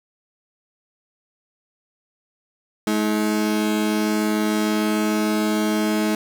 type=tone pair together; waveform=35% pulse; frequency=213.4 / 320 Hz; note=G#3 / D#4; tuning=+47 / +49 cents; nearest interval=perfect fifth; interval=702 cents; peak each=-19 / -21 dBFS; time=2.87-6.15 s; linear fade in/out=2 ms; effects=none